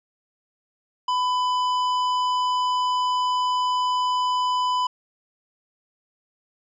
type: tone with tanh clipping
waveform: sine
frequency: 1000 Hz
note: B5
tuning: 21 cents sharp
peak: -22 dBFS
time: 1.08-4.87 s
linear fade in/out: 5 ms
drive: 13 dB
effects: resampled to 16000 Hz